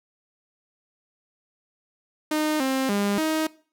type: tone with pitch steps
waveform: sawtooth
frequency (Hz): 306.9 / 264.9 / 202.3 / 314.7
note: D#4 / C4 / G#3 / D#4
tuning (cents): -24 / +22 / -45 / +20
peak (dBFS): -18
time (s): 2.31-3.47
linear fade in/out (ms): 5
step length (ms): 290
effects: noise-tail reverb RT60 0.4 s tail -20 dB re dry